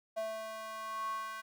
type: tone with high-pass filter sweep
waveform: square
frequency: 220 Hz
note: A3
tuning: in tune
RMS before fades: -40 dBFS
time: 0.16-1.42 s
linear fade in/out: 20 ms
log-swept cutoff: 690 to 1300 Hz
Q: 8.1
effects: none